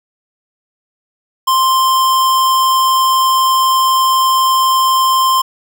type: tone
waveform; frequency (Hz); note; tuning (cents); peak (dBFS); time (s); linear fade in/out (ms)
square; 1048; C6; +2; -10; 1.47-5.42; 10
effects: none